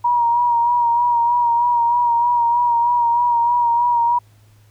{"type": "tone with vibrato", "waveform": "sine", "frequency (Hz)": 951, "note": "A#5", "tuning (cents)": 34, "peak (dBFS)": -13, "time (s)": [0.04, 4.19], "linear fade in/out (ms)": 10, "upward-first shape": "sine", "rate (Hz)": 3.2, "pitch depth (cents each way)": 30, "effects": ["added 105 Hz sine -48 dBFS peak until 4.7 s", "pink hiss -58 dBFS RMS until 4.7 s"]}